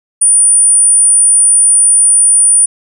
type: tone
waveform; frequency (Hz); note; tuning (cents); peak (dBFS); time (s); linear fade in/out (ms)
sine; 9397; D9; 0; -4; 0.21-2.66; 10
effects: none